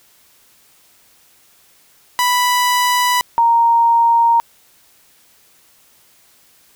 sawtooth / sine tone pair in turn, 987.8 / 930.1 Hz, B5 / A#5, 0 / -4 cents, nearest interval minor second, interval 104 cents, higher first, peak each -9 dBFS, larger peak neither, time 2.19-3.21 / 3.38-4.4 s, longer neither, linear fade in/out 0 ms, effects white hiss -52 dBFS RMS until 6.75 s

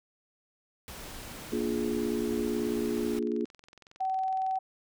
pink noise, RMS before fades -43 dBFS, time 0.88-3.19 s, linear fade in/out 0 ms
sine chord, Bb dominant seventh, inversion none, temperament just, 233.1 / 291.4 / 349.6 / 419.5 Hz, Bb3 / D4 / F4 / Ab4, 0 / -13 / +2 / +17 cents, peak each -32 / -35 / -33 / -33 dBFS, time 1.52-3.45 s, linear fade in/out 5 ms
click train, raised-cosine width 0.2 ms, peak -35 dBFS, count 43, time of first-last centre 2.63-4.557 s, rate 21.8 Hz
sine tone, 760 Hz, F#5, 46 cents sharp, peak -27 dBFS, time 4-4.59 s, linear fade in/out 10 ms
effects none

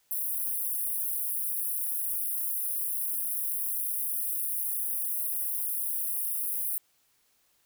white high-pass noise, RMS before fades -31 dBFS, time 0.11-6.78 s, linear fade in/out 0 ms, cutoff 9500 Hz, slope 96 dB/octave, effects white hiss -69 dBFS RMS until 7.65 s

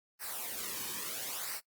white noise with flanger, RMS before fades -39 dBFS, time 0.19-1.61 s, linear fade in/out 50 ms, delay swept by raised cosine 0.29 to 1.49 ms, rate 0.74 Hz, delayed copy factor -0.7, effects noise-tail reverb RT60 0.1 s tail -20 dB re dry + Opus 32 kbps

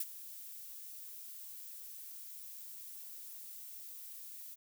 violet noise with ADSR envelope, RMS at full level -35 dBFS, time 0-4.56 s, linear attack 4 ms, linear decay 39 ms, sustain -14 dB, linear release 31 ms, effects none

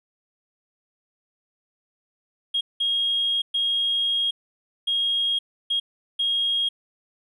triangle tone bursts at uneven times, 3264 Hz, G#7, 31 cents flat, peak -17 dBFS, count 6, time 2.54-2.61 / 2.8-3.42 / 3.54-4.31 / 4.87-5.39 / 5.7-5.8 / 6.19-6.69 s, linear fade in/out 10 ms, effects tanh soft clip ceiling -18 dBFS + resampled to 32000 Hz

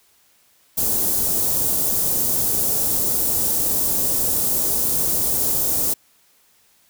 white band-stop noise, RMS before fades -20 dBFS, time 0.77-5.94 s, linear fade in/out 10 ms, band 560 to 8400 Hz, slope 12 dB/octave, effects white hiss -58 dBFS RMS until 6.89 s

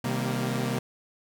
sawtooth chord, C minor seventh, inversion none, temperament equal with one note detuned, 128.64 / 155.56 / 196 / 233.1 Hz, C3 / Eb3 / G3 / Bb3, -29 / 0 / 0 / 0 cents, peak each -26 / -32 / -30 / -27 dBFS, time 0.04-0.79 s, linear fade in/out 5 ms, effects none

